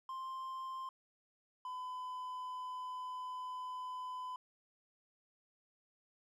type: tone pair in turn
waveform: triangle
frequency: 1049 / 1008.2 Hz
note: C6 / B5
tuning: +4 / +35 cents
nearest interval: minor second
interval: 69 cents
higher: first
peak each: -39 / -39 dBFS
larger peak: neither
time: 0.09-0.89 / 1.65-4.36 s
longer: second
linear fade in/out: 2 ms
effects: none